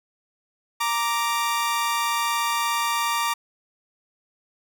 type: tone pair together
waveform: sawtooth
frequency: 932.4 / 1174.7 Hz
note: A#5 / D6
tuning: 0 / 0 cents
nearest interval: major third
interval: 400 cents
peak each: -21 dBFS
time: 0.8-3.34 s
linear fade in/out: 10 ms
effects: none